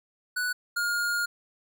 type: tone pair in turn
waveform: square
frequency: 1480 / 1421.4 Hz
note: F#6 / F6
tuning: 0 / +30 cents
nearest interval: minor second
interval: 70 cents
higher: first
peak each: -27 / -26 dBFS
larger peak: second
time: 0.36-0.53 / 0.76-1.26 s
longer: second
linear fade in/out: 10 ms
effects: none